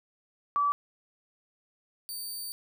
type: tone pair in turn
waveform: sine / 15% pulse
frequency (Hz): 1152 / 4599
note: D6 / D8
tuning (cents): -34 / -37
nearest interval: 2 octaves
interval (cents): 2397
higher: second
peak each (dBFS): -23 / -29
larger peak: first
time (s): 0.56-0.72 / 2.09-2.52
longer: second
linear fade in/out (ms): 0
effects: none